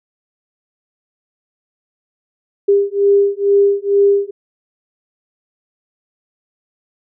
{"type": "beating tone pair", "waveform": "sine", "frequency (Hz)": [400, 402.2], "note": ["G4", "G4"], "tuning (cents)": [35, 44], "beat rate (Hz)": 2.2, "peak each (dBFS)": -13, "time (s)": [2.68, 4.31], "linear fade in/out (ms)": 10, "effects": []}